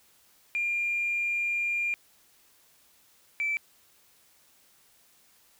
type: tone pair in turn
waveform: sine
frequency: 2400 / 2324 Hz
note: D7 / D7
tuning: +37 / -19 cents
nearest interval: minor second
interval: 56 cents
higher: first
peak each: -25 / -25 dBFS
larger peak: neither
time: 0.55-1.94 / 3.4-3.57 s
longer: first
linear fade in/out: 0 ms
effects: tanh soft clip ceiling -21 dBFS + white hiss -62 dBFS RMS until 5.59 s